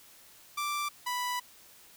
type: tone pair in turn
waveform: sawtooth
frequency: 1174.7 / 987.8 Hz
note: D6 / B5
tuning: 0 / 0 cents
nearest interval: minor third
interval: 300 cents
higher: first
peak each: -27 dBFS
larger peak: neither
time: 0.57-0.89 / 1.06-1.4 s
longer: second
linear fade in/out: 10 ms
effects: white hiss -56 dBFS RMS until 1.96 s